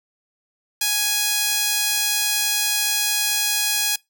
sawtooth tone with high-pass filter, 830.6 Hz, G#5, in tune, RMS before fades -21 dBFS, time 0.81-3.96 s, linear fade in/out 5 ms, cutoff 3500 Hz, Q 0.62, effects noise-tail reverb RT60 0.2 s tail -24 dB re dry

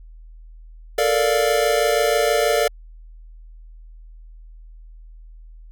square chord, Bb major seventh, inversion third, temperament equal, 440 / 466.2 / 587.3 / 698.5 Hz, A4 / Bb4 / D5 / F5, 0 / 0 / 0 / 0 cents, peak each -23 / -23 / -21 / -24 dBFS, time 0.98-2.68 s, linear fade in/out 5 ms, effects added 40 Hz sine -39 dBFS peak until 5.71 s

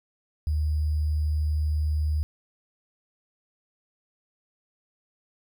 sine tone with sample-and-hold, 76.1 Hz, D#2, 38 cents flat, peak -22 dBFS, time 0.47-2.23 s, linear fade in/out 0 ms, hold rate 4900 Hz, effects none

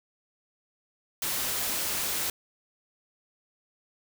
white noise, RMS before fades -30 dBFS, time 1.22-2.3 s, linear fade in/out 2 ms, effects none

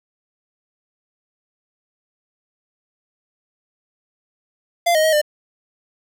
square tone with pitch steps, 690 / 624 / 633 / 599 Hz, F5 / D#5 / D#5 / D5, -21 / +5 / +30 / +34 cents, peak -14 dBFS, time 4.86-5.216 s, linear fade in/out 10 ms, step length 89 ms, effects 8-bit

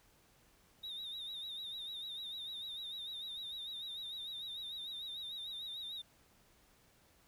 triangle tone with vibrato, 3729 Hz, A#7, in tune, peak -40 dBFS, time 0.83-6.02 s, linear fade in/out 10 ms, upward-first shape sine, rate 6.7 Hz, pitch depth 78 cents each way, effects tanh soft clip ceiling -36 dBFS + pink hiss -68 dBFS RMS until 7.27 s

